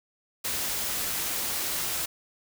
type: noise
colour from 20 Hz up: white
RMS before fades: -30 dBFS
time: 0.44-2.06 s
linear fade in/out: 10 ms
effects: none